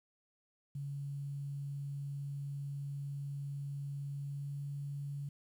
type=tone with pitch glide; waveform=sine; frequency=141.1 to 142.08 Hz; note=C#3 to C#3; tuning=+31 to +43 cents; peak=-38 dBFS; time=0.75-5.29 s; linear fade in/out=5 ms; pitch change=+12 cents; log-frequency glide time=4.16-4.6 s; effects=11-bit